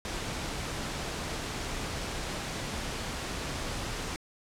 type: noise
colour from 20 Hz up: pink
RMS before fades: -35 dBFS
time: 0.05-4.16 s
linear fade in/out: 0 ms
effects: low-pass 8000 Hz 12 dB/octave